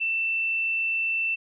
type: tone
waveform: sine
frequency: 2673 Hz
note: E7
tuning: 23 cents sharp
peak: -23 dBFS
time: 0-1.36 s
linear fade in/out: 20 ms
effects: none